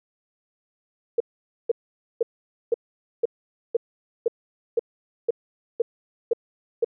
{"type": "tone bursts", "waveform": "sine", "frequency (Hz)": 465.8, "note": "A#4", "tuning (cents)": -1, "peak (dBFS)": -16, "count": 12, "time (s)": [1.18, 6.846], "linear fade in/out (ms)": 5, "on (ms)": 23, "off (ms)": 490, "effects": []}